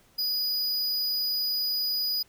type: tone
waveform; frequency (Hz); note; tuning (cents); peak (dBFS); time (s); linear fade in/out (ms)
square; 4935; D#8; -15; -26; 0.18-2.23; 10
effects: pink hiss -61 dBFS RMS until 2.28 s